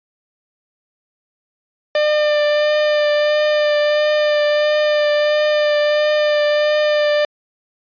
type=tone with vibrato; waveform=45% pulse; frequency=598 Hz; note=D5; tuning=31 cents sharp; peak=-13 dBFS; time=1.95-7.25 s; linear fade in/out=2 ms; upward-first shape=triangle; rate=1.5 Hz; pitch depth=17 cents each way; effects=resampled to 11025 Hz